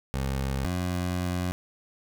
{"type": "tone pair in turn", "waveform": "20% pulse", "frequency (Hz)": [67.1, 89.68], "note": ["C2", "F2"], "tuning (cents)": [44, 46], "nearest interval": "perfect fourth", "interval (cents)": 502, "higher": "second", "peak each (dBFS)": -22, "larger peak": "neither", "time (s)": [[0.14, 0.65], [0.65, 1.52]], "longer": "second", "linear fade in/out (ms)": 0, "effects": []}